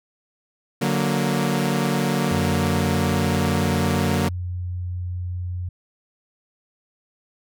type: chord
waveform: sawtooth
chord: D augmented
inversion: none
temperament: equal with one note detuned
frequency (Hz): 145.99 / 185 / 233.1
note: D3 / F#3 / A#3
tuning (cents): -10 / 0 / 0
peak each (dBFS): -20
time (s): 0.81-4.29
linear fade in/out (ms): 10
type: tone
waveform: sine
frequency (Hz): 89.5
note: F2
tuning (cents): +43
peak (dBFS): -25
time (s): 2.31-5.69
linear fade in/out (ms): 5
effects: none